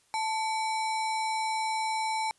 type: tone with sample-and-hold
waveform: sine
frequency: 880 Hz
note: A5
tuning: in tune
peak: -27 dBFS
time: 0.14-2.31 s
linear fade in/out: 0 ms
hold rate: 3150 Hz
effects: white hiss -66 dBFS RMS until 2.38 s + resampled to 24000 Hz